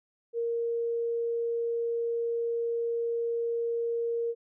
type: tone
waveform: sine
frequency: 466.2 Hz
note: A#4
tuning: in tune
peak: -27 dBFS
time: 0.33-4.35 s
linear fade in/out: 50 ms
effects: none